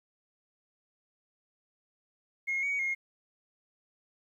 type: tone with pitch steps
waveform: sine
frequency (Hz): 2153 / 2247 / 2145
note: C7 / C#7 / C7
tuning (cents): +49 / +23 / +42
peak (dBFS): -27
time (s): 2.47-2.95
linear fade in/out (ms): 20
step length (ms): 160
effects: tanh soft clip ceiling -25 dBFS + 11-bit